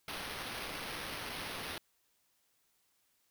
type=noise with sample-and-hold; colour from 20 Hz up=violet; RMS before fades=-42 dBFS; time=0.08-1.78 s; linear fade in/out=2 ms; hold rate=7350 Hz; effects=white hiss -75 dBFS RMS until 3.3 s